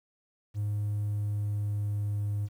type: tone with pitch glide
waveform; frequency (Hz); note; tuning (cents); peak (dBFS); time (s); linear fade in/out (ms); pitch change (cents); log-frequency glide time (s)
triangle; 103.83 to 102.99; G#2 to G#2; 0 to -14; -25; 0.54-2.49; 50; -14; 1.04-2.3
effects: tanh soft clip ceiling -23 dBFS + 10-bit